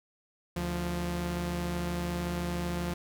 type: tone pair together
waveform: sawtooth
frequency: 73.42 / 174.62 Hz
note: D2 / F3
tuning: 0 / 0 cents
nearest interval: octave + minor third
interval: 1500 cents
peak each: -32 / -28 dBFS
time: 0.56-2.94 s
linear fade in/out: 5 ms
effects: none